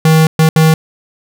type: tone bursts at uneven times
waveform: square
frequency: 158.8 Hz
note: D#3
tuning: 36 cents sharp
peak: -6 dBFS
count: 3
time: 0.05-0.27 / 0.39-0.49 / 0.56-0.74 s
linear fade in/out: 2 ms
effects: none